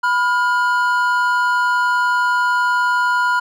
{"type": "tone pair together", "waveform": "triangle", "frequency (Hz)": [989, 1419.6], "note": ["B5", "F6"], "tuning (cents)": [2, 28], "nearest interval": "tritone", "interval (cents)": 626, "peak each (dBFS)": -15, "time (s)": [0.03, 3.4], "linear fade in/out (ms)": 10, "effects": []}